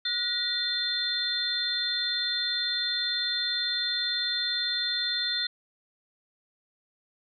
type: tone cluster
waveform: sine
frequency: 1456 / 1910 / 3561 / 4162 Hz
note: F#6 / A#6 / A7 / C8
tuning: -28 / +42 / +20 / -10 cents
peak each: -37 / -36 / -29 / -30 dBFS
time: 0.05-5.47 s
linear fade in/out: 5 ms
effects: none